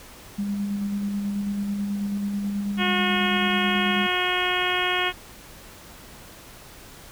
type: tone with tremolo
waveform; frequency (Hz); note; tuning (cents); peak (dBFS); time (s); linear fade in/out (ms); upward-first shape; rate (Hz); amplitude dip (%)
sine; 202; G#3; -48; -23; 0.38-4.07; 10; square; 9.2; 25
type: harmonic tone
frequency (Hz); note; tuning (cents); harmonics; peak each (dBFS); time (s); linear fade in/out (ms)
362.4; F#4; -36; 1 / 2 / 3 / 4 / 5 / 6 / 7 / 8 / 9; -30 / -30 / -30 / -30 / -30 / -30 / -30 / -30 / -30; 2.77-5.13; 50
effects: pink hiss -45 dBFS RMS until 7.11 s